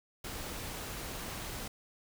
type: noise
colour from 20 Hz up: pink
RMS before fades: -41 dBFS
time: 0.24-1.68 s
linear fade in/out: 5 ms
effects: none